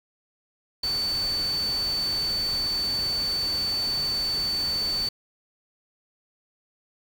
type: tone in noise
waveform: sine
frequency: 4520 Hz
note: C#8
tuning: 33 cents sharp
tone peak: -24 dBFS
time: 0.83-5.09 s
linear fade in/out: 5 ms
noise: pink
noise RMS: -37 dBFS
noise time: 0.83-5.09 s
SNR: +10 dB
effects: none